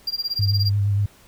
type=tone with tremolo; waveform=triangle; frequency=4766 Hz; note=D8; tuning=25 cents sharp; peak=-19 dBFS; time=0.07-0.7 s; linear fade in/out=5 ms; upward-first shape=sine; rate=17 Hz; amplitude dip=95%
type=tone with vibrato; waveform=sine; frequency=101.2 Hz; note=G#2; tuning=44 cents flat; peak=-17 dBFS; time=0.39-1.06 s; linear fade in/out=5 ms; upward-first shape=sine; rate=8.6 Hz; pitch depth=29 cents each way
effects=pink hiss -52 dBFS RMS until 1.27 s